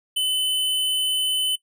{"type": "tone", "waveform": "square", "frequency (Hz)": 3025, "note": "F#7", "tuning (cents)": 38, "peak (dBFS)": -20, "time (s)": [0.16, 1.56], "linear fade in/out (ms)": 10, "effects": ["noise-tail reverb RT60 0.1 s tail -20 dB re dry"]}